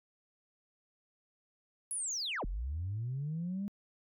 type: linear two-way sweep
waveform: sine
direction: down then up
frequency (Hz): 10690 to 36.71 to 205.9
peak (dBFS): -33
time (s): 1.91-3.68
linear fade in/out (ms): 0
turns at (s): 2.45
effects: tanh soft clip ceiling -30 dBFS